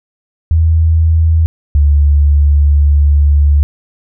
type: tone pair in turn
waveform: sine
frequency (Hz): 80.9 / 72.51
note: E2 / D2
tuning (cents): -32 / -22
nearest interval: major second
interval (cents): 190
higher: first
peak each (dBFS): -6 / -5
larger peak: second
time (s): 0.51-1.46 / 1.75-3.63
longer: second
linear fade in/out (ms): 0
effects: none